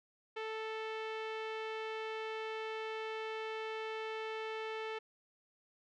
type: tone with low-pass filter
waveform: sawtooth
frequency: 440 Hz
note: A4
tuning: in tune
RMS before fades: -41 dBFS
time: 0.36-4.99 s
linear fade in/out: 10 ms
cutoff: 2800 Hz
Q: 1.7
effects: none